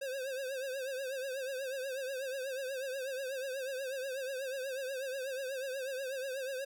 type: tone with vibrato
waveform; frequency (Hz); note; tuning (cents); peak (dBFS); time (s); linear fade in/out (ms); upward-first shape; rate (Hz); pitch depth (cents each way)
square; 530; C5; +22; -37; 0.01-6.65; 10; triangle; 8.2; 100
effects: none